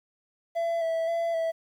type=tone with vibrato; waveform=triangle; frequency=664 Hz; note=E5; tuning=12 cents sharp; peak=-23 dBFS; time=0.55-1.52 s; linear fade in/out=20 ms; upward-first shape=square; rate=1.9 Hz; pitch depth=21 cents each way; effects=10-bit